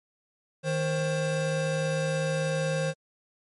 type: tone pair together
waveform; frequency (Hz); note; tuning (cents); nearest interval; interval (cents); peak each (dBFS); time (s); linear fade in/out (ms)
square; 156.84 / 530; D#3 / C5; +14 / +22; octave + major sixth; 2108; -29 / -29; 0.63-2.94; 50
effects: MP3 48 kbps